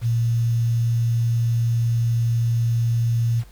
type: tone with quantisation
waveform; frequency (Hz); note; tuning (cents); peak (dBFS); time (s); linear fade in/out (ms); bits
sine; 116.54; A#2; 0; -17; 0.01-3.44; 50; 7
effects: added 50 Hz sine -44 dBFS peak until 3.51 s + pink hiss -54 dBFS RMS until 3.51 s